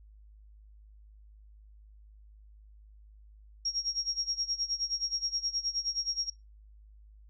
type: tone with tremolo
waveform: sine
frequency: 5588 Hz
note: F8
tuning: in tune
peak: -27 dBFS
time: 3.65-6.3 s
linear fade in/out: 5 ms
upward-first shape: sine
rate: 9.5 Hz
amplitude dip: 85%
effects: noise-tail reverb RT60 0.2 s tail -22 dB re dry + added 52 Hz sine -52 dBFS peak until 7.29 s